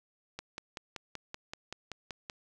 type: click train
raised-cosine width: 0.2 ms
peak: -22 dBFS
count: 11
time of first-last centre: 0.39-2.298 s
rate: 5.24 Hz
effects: none